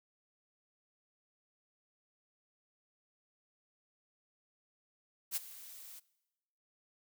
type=noise with ADSR envelope; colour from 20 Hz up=blue; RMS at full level=-33 dBFS; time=5.31-6 s; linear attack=53 ms; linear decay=20 ms; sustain=-18 dB; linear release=15 ms; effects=noise-tail reverb RT60 1.0 s tail -21 dB re dry

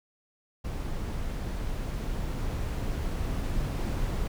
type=noise with level ramp; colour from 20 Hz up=brown; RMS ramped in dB=-33 to -29 dBFS; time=0.64-4.28 s; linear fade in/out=10 ms; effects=none

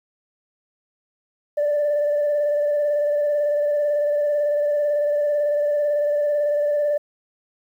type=tone with vibrato; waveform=sine; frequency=587.3 Hz; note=D5; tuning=in tune; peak=-16 dBFS; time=1.57-6.98 s; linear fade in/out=10 ms; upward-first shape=square; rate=18 Hz; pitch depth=20 cents each way; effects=tanh soft clip ceiling -15 dBFS + 9-bit

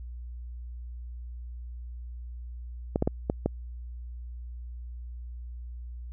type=clicks; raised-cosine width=2 ms; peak=-11 dBFS; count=5; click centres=2.959 / 3.024 / 3.075 / 3.299 / 3.46 s; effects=added 60 Hz sine -37 dBFS peak until 6.12 s

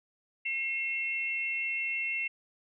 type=tone pair together; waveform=sine; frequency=2147 / 2703 Hz; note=C7 / E7; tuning=+44 / +43 cents; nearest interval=major third; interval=399 cents; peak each=-33 / -32 dBFS; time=0.45-2.28 s; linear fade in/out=10 ms; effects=none

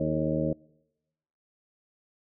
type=harmonic tone with a mistuned harmonic; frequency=77.78 Hz; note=D#2; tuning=in tune; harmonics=1 / 2 / 3 / 4 / 5 / 6 / 7 / 8; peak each=-40 / -30 / -33 / -31 / -41 / -37 / -30 / -36 dBFS; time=0-0.53 s; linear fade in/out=5 ms; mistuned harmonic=6; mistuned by=-75 cents; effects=noise-tail reverb RT60 1.0 s tail -26 dB re dry

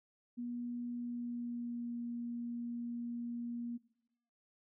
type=tone with pitch glide; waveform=sine; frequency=241.1 to 237.5 Hz; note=B3 to A#3; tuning=-41 to +33 cents; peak=-38 dBFS; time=0.37-3.78 s; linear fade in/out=20 ms; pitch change=-26 cents; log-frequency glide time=0.91-1.97 s; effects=noise-tail reverb RT60 0.9 s tail -20 dB re dry

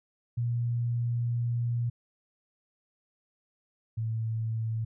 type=tone pair in turn; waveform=sine; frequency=119 / 112.17 Hz; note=A#2 / A2; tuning=+36 / +34 cents; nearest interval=minor second; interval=102 cents; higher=first; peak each=-26 / -28 dBFS; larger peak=first; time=0.37-1.9 / 3.97-4.85 s; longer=first; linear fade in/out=10 ms; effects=none

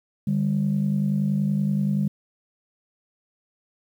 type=tone pair together; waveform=sine; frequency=148.7 / 199.24 Hz; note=D3 / G3; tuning=+22 / +28 cents; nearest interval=perfect fourth; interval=506 cents; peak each=-23 / -21 dBFS; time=0.27-2.08 s; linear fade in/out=5 ms; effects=tanh soft clip ceiling -14 dBFS + 9-bit

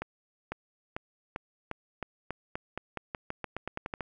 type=accelerating click train; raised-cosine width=0.5 ms; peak=-19 dBFS; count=19; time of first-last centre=0.02-4.008 s; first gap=500 ms; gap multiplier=0.89; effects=none

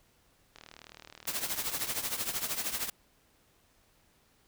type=click train; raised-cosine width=0.2 ms; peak=-30 dBFS; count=55; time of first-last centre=0.56-1.948 s; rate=38.9 Hz
type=noise with tremolo; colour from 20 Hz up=white; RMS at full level=-31 dBFS; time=1.27-2.9 s; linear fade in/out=5 ms; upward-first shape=triangle; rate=13 Hz; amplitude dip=80%
effects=pink hiss -67 dBFS RMS until 4.47 s

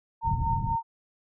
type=tone with tremolo; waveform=sine; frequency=915 Hz; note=A#5; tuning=32 cents flat; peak=-24 dBFS; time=0.21-0.83 s; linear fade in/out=50 ms; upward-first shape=sine; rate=4.2 Hz; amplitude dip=75%
type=low-pass noise; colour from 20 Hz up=white; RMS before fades=-29 dBFS; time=0.23-0.77 s; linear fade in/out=50 ms; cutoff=140 Hz; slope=24 dB/octave
effects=none

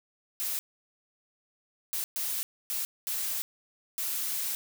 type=noise bursts at uneven times; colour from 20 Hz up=blue; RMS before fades=-32 dBFS; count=6; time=0.4-0.59 / 1.93-2.04 / 2.16-2.43 / 2.7-2.85 / 3.07-3.42 / 3.98-4.55 s; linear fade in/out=0 ms; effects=none

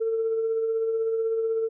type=tone with tremolo; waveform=sine; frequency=449.6 Hz; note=A4; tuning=37 cents sharp; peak=-20 dBFS; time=0-1.69 s; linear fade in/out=20 ms; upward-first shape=triangle; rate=16 Hz; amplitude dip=40%; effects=tanh soft clip ceiling -18 dBFS

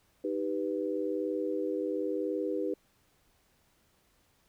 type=chord; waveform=sine; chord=Eb augmented; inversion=none; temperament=equal; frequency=311.1 / 392 / 493.9 Hz; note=Eb4 / G4 / B4; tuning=0 / 0 / 0 cents; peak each=-34 dBFS; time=0.24-2.74 s; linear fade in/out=5 ms; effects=pink hiss -69 dBFS RMS until 4.48 s

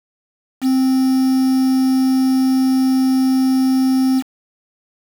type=tone with quantisation; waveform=triangle; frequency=261.6 Hz; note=C4; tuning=in tune; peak=-10 dBFS; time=0.61-4.23 s; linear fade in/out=50 ms; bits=5; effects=none

